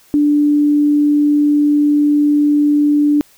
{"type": "tone", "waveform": "sine", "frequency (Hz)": 293.7, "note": "D4", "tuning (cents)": 0, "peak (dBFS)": -9, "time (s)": [0.14, 3.21], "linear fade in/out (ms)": 0, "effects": ["white hiss -49 dBFS RMS until 3.37 s"]}